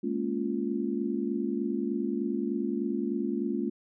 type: chord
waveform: sine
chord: Bb minor seventh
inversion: third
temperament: just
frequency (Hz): 209.8 / 233.1 / 279.7 / 349.6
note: Ab3 / Bb3 / Db4 / F4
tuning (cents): +18 / 0 / +16 / +2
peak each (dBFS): -33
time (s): 0.03-3.7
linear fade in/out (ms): 10
effects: none